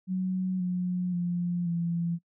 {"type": "tone with pitch steps", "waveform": "sine", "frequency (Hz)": [185.7, 180.31, 175.08, 169.99], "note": ["F#3", "F#3", "F3", "F3"], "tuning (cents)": [7, -44, 5, -46], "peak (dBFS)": -26, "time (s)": [0.07, 2.19], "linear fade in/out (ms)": 50, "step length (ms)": 530, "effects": ["noise-tail reverb RT60 0.1 s tail -23 dB re dry"]}